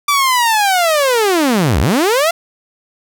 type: linear two-way sweep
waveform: sawtooth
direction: down then up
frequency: 1174.7 to 56.1 to 696 Hz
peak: -7 dBFS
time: 0.08-2.31 s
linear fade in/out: 5 ms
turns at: 1.8 s
effects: none